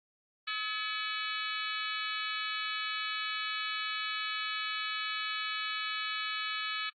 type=harmonic tone with a mistuned harmonic; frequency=428.3 Hz; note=A4; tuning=47 cents flat; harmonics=3 / 4 / 5 / 6 / 7 / 8 / 9 / 10; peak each=-39 / -40 / -41 / -42 / -42 / -43 / -44 / -44 dBFS; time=0.47-6.9 s; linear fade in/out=10 ms; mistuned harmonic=5; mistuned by=+100 cents; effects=AAC 32 kbps